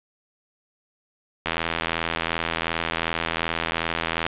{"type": "click train", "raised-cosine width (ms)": 0.3, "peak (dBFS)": -7, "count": 233, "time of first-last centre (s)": [1.46, 4.265], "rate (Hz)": 82.7, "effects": ["resampled to 8000 Hz", "7-bit"]}